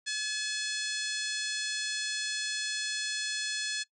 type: harmonic tone with a mistuned harmonic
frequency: 855 Hz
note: A5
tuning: 50 cents flat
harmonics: 2 / 3 / 4 / 5 / 6 / 7 / 8 / 9 / 10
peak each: -35 / -42 / -39 / -38 / -41 / -42 / -43 / -46 / -44 dBFS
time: 0.06-3.84 s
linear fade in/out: 20 ms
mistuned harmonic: 10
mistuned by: +20 cents
effects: noise-tail reverb RT60 0.1 s tail -22 dB re dry

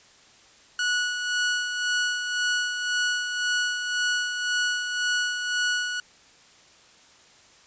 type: tone with tremolo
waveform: sawtooth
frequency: 1467 Hz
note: F#6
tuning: 15 cents flat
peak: -18 dBFS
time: 0.79-6 s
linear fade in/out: 2 ms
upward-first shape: sine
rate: 1.9 Hz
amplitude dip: 50%
effects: white hiss -54 dBFS RMS until 7.66 s + resampled to 16000 Hz

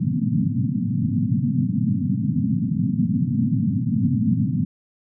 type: band-pass noise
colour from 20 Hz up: white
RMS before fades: -21 dBFS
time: 0-4.65 s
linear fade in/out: 5 ms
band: 100 to 260 Hz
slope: 96 dB/octave
effects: none

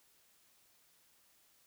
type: silence
effects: white hiss -69 dBFS RMS until 1.66 s

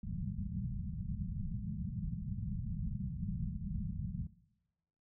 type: low-pass noise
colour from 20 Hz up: white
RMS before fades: -39 dBFS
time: 0.03-4.27 s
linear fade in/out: 5 ms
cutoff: 210 Hz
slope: 96 dB/octave
effects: noise-tail reverb RT60 1.0 s tail -20 dB re dry

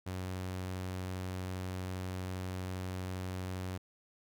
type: tone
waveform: sawtooth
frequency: 92.5 Hz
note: F#2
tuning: in tune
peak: -33 dBFS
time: 0.06-3.78 s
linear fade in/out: 10 ms
effects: none

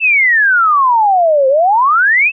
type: exponential two-way sweep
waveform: sine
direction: down then up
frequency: 2700 to 518 to 2700 Hz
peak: -7 dBFS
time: 0-2.32 s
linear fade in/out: 50 ms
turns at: 1.48 s
effects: none

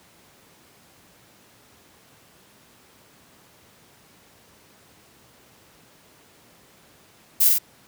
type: noise with echo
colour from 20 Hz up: violet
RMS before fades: -17 dBFS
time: 7.4-7.49 s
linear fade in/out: 10 ms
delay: 48 ms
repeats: 2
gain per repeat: -2 dB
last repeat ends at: 7.586 s
effects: pink hiss -54 dBFS RMS until 7.87 s + high-pass 100 Hz 12 dB/octave

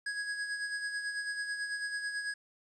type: tone with tremolo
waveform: square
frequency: 1661.2 Hz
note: G#6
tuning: in tune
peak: -33 dBFS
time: 0.06-2.34 s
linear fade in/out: 5 ms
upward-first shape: sine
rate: 9.1 Hz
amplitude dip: 50%
effects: resampled to 24000 Hz + 11-bit

